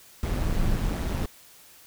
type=noise with amplitude modulation; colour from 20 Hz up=brown; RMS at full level=-23 dBFS; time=0.23-1.26 s; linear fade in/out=2 ms; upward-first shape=sine; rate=169 Hz; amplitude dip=55%; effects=white hiss -52 dBFS RMS until 1.86 s